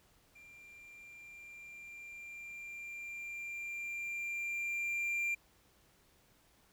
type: tone with level ramp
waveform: triangle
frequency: 2379 Hz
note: D7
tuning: 22 cents sharp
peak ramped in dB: -53 to -30 dBFS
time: 0.35-5.35 s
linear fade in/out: 10 ms
effects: pink hiss -68 dBFS RMS until 6.72 s